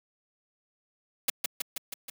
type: noise with echo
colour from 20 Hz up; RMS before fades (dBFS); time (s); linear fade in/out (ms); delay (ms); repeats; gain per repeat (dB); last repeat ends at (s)
white; -25; 1.28-1.3; 5; 160; 5; -3; 2.1
effects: high-pass 200 Hz 12 dB/octave